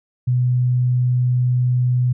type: tone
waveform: sine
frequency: 124.7 Hz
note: B2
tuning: 17 cents sharp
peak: -14 dBFS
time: 0.27-2.13 s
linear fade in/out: 10 ms
effects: none